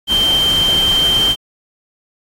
sine tone in noise, 3136 Hz, G7, in tune, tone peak -11 dBFS, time 0.07-1.36 s, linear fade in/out 50 ms, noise pink, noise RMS -24 dBFS, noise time 0.07-1.36 s, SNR +10 dB, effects AAC 48 kbps

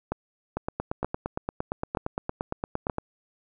two click trains, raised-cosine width 1 ms, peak -13 / -14 dBFS, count 4 / 22, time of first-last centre 0.12-2.898 / 0.57-2.984 s, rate 1.08 / 8.7 Hz, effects none

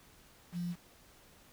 sine tone with quantisation, 174.61 Hz, F3, in tune, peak -34 dBFS, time 0.52-0.76 s, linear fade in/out 50 ms, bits 9, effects pink hiss -61 dBFS RMS until 1.52 s

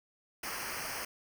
pink noise with comb filter, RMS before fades -39 dBFS, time 0.43-1.05 s, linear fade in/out 5 ms, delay 0.27 ms, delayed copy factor -0.85, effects none

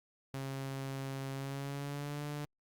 sawtooth tone with pitch glide, 135.5 to 146.91 Hz, C#3 to D3, -39 to +1 cents, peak -34 dBFS, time 0.34-2.45 s, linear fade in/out 0 ms, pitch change +140 cents, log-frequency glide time 1.33-2.24 s, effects Opus 48 kbps

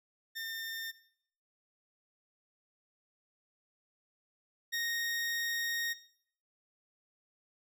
20% pulse tone pair in turn, 1811 / 1861.9 Hz, A6 / A#6, +49 / -3 cents, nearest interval unison, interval 48 cents, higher second, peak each -33 / -27 dBFS, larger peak second, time 0.35-0.92 / 4.72-5.94 s, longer second, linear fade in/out 20 ms, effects noise-tail reverb RT60 0.6 s tail -17 dB re dry

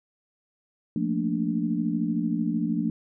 sine chord, Bb major seventh, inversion second, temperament equal, 174.61 / 220 / 233.1 / 293.7 Hz, F3 / A3 / Bb3 / D4, 0 / 0 / 0 / 0 cents, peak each -29 dBFS, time 0.96-2.9 s, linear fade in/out 2 ms, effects none

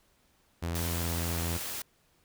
sawtooth tone with vibrato, 84.2 Hz, E2, 37 cents sharp, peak -27 dBFS, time 0.62-1.58 s, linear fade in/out 10 ms, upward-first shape sine, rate 3.4 Hz, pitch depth 8 cents each way
white noise, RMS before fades -37 dBFS, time 0.75-1.82 s, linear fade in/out 2 ms
effects pink hiss -68 dBFS RMS until 2.24 s

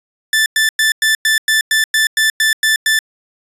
sawtooth tone bursts, 1760 Hz, A6, in tune, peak -7 dBFS, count 12, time 0.33-2.99 s, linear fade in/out 2 ms, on 130 ms, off 100 ms, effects resampled to 32000 Hz

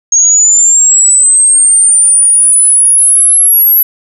sine linear sweep, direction up, 6530 to 11700 Hz, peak -3 dBFS, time 0.12-3.83 s, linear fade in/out 5 ms, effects none

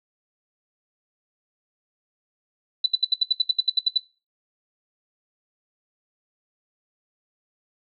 sine tone bursts, 3984 Hz, B7, 14 cents sharp, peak -15 dBFS, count 13, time 2.84-3.977 s, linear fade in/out 5 ms, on 21 ms, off 72 ms, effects noise-tail reverb RT60 0.3 s tail -17 dB re dry

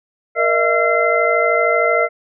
sine tone cluster, 468.4 / 615 / 668 / 1355 / 2065 Hz, A#4 / D#5 / E5 / E6 / C7, +8 / -20 / +23 / +47 / -23 cents, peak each -19 dBFS, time 0.35-2.09 s, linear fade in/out 50 ms, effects none

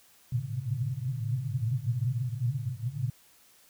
pink band-pass noise, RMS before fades -31 dBFS, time 0.32-3.1 s, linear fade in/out 5 ms, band 110 to 140 Hz, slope 96 dB/octave, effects white hiss -60 dBFS RMS until 3.69 s

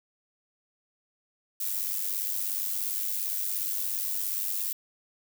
violet noise with amplitude modulation, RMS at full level -28 dBFS, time 1.6-4.73 s, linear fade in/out 5 ms, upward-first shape sine, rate 97.2 Hz, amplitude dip 60%, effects none

